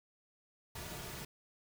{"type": "noise with comb filter", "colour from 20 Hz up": "pink", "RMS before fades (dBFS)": -45, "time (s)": [0.75, 1.25], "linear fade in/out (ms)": 5, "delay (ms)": 3.8, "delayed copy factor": -0.5, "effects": []}